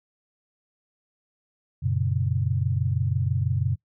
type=chord; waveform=sine; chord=F# major; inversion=none; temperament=equal with one note detuned; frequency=92.5 / 118.58 / 138.59 Hz; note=F#2 / A#2 / C#3; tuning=0 / +30 / 0 cents; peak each=-26 dBFS; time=1.82-3.76 s; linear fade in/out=20 ms; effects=noise-tail reverb RT60 0.1 s tail -20 dB re dry